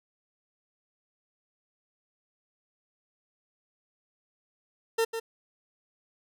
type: tone with echo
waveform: 40% pulse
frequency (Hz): 453.8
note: A#4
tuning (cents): -47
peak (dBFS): -22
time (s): 4.98-5.05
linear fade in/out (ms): 10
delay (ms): 150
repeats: 1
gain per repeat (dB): -8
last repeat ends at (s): 5.2
effects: none

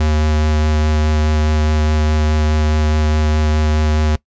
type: tone with vibrato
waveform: square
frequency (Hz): 76.7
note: D#2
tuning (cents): -24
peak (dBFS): -13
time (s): 0-4.16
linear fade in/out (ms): 5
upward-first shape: sine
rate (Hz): 4.8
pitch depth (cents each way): 10
effects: noise-tail reverb RT60 0.1 s tail -21 dB re dry + resampled to 16000 Hz

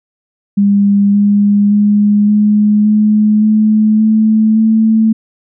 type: tone with pitch steps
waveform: sine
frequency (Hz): 201.3 / 204 / 206.7 / 209.5 / 212.3 / 215.1 / 218 / 220.9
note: G3 / G#3 / G#3 / G#3 / G#3 / A3 / A3 / A3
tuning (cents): +46 / -31 / -8 / +15 / +38 / -39 / -16 / +7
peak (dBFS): -6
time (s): 0.57-5.13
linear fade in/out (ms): 10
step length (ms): 570
effects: none

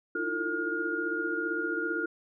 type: tone cluster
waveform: sine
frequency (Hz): 310.1 / 332.8 / 348.1 / 451.9 / 1423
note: D#4 / E4 / F4 / A4 / F6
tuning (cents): -6 / +17 / -6 / +46 / +32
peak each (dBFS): -38 / -37 / -36 / -37 / -31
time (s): 0.15-2.06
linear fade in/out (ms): 5
effects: none

